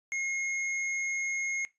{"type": "tone with hard clipping", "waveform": "sine", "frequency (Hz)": 2153, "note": "C7", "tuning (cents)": 49, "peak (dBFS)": -32, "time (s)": [0.12, 1.65], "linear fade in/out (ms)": 0, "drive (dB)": 12, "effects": ["noise-tail reverb RT60 0.2 s tail -18 dB re dry", "resampled to 22050 Hz"]}